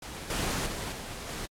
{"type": "noise with level steps", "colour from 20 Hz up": "pink", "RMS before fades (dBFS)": [-41, -31, -36, -40, -37], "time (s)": [0.02, 1.46], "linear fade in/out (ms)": 5, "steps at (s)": [0.3, 0.66, 0.92, 1.29], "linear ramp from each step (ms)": 2, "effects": ["low-pass 11000 Hz 12 dB/octave", "AAC 64 kbps"]}